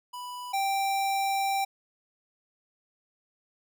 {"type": "tone pair in turn", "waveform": "square", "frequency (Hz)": [987.8, 784], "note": ["B5", "G5"], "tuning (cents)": [0, 0], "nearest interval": "major third", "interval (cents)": 400, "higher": "first", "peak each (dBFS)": [-37, -26], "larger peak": "second", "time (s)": [[0.13, 0.53], [0.53, 1.65]], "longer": "second", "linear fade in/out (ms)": 10, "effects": []}